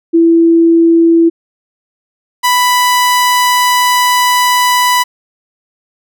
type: tone pair in turn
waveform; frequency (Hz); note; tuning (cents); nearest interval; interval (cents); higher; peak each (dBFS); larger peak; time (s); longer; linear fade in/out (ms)
sine / sawtooth; 332.8 / 990.4; E4 / B5; +17 / +5; octave + perfect fifth; 1888; second; -4; neither; 0.13-1.3 / 2.43-5.04; second; 20
effects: none